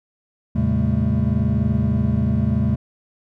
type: tone cluster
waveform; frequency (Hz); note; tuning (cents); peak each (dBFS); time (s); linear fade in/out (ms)
triangle; 81.2 / 111.9 / 135.2 / 201.7 / 222.4; E2 / A2 / C#3 / G3 / A3; -26 / +30 / -43 / +50 / +19; -21; 0.55-2.76; 10
effects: none